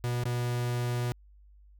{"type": "tone with dropouts", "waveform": "45% pulse", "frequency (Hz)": 121.5, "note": "B2", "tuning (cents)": -28, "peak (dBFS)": -28, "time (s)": [0.04, 1.12], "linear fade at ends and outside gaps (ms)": 0, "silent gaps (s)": [0.237, 0.255], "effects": ["added 50 Hz sine -53 dBFS peak until 1.79 s"]}